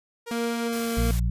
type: tone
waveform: sawtooth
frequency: 470 Hz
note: A#4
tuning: 14 cents sharp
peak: -30 dBFS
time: 0.26-0.69 s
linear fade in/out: 20 ms
type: tone with pitch glide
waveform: 25% pulse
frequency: 233.1 to 230.8 Hz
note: A#3 to A#3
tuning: 0 to -17 cents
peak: -22 dBFS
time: 0.31-1.11 s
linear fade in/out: 2 ms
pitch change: -17 cents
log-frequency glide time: 0.6-0.93 s
type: noise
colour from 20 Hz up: white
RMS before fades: -37 dBFS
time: 0.72-1.2 s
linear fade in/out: 10 ms
type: harmonic tone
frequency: 58.27 Hz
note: A#1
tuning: in tune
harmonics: 1 / 2 / 3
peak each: -22 / -28 / -32 dBFS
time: 0.97-1.3 s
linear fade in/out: 5 ms
effects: resampled to 32000 Hz